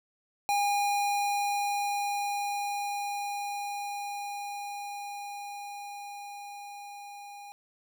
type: tone with level ramp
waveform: square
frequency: 813 Hz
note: G#5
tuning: 37 cents flat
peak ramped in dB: -25 to -44 dBFS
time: 0.49-7.52 s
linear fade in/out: 0 ms
effects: none